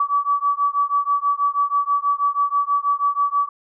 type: beating tone pair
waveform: sine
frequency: 1143 / 1149.2 Hz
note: D6 / D6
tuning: -47 / -38 cents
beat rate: 6.2 Hz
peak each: -20 dBFS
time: 0-3.49 s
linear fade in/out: 5 ms
effects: none